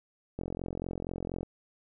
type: click train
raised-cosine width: 2 ms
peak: -22 dBFS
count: 47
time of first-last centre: 0.39-1.431 s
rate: 44.2 Hz
effects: none